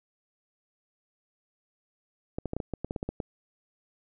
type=clicks; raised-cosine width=2 ms; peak=-18 dBFS; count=12; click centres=2.385 / 2.457 / 2.534 / 2.566 / 2.602 / 2.737 / 2.846 / 2.909 / 2.962 / 3.029 / 3.09 / 3.202 s; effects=none